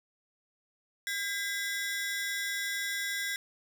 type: ring-modulated tone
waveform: sawtooth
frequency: 1811 Hz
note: A6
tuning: 49 cents sharp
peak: -25 dBFS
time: 1.07-3.36 s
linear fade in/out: 0 ms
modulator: 202 Hz
effects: 10-bit